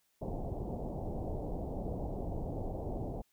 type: low-pass noise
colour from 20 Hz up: pink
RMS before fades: -38 dBFS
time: 0.21-3.22 s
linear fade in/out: 10 ms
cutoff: 800 Hz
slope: 48 dB/octave
effects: white hiss -75 dBFS RMS until 3.32 s